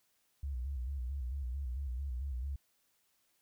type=tone with vibrato; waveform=sine; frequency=65.41 Hz; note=C2; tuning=in tune; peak=-35 dBFS; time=0.43-2.56 s; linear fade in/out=5 ms; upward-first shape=square; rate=4.5 Hz; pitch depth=110 cents each way; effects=white hiss -75 dBFS RMS until 3.41 s